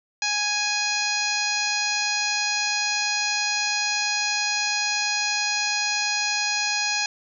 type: harmonic tone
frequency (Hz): 831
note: G#5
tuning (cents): +1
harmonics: 1 / 2 / 3 / 4 / 5 / 6 / 7 / 8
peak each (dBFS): -31 / -30 / -27 / -37 / -29 / -30 / -34 / -31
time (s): 0.22-7.06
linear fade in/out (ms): 2
effects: none